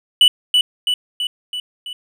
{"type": "tone with echo", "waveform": "triangle", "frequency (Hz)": 2965, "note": "F#7", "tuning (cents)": 3, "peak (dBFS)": -5, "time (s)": [0.21, 0.28], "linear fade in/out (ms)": 2, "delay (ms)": 330, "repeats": 5, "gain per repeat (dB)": -4, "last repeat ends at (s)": 1.93, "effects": []}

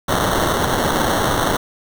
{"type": "noise with sample-and-hold", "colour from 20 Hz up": "violet", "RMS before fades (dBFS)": -18, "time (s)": [0.08, 1.57], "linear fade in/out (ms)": 5, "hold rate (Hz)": 2450, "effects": []}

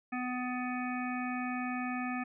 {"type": "harmonic tone", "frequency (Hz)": 250, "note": "B3", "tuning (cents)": 21, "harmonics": [1, 3, 5, 7, 9, 10], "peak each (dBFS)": [-35, -40, -42, -43, -45, -45], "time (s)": [0.12, 2.24], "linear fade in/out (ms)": 10, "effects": []}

